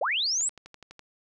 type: linear sweep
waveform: sine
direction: up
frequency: 440 to 8110 Hz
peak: -24 dBFS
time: 0.01-0.49 s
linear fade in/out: 5 ms
type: click train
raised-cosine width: 0.2 ms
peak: -28 dBFS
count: 8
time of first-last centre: 0.41-0.993 s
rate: 12 Hz
effects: none